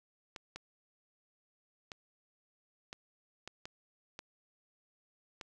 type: clicks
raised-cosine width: 0.2 ms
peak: -26 dBFS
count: 8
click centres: 0.362 / 0.56 / 1.918 / 2.929 / 3.476 / 3.655 / 4.191 / 5.412 s
effects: none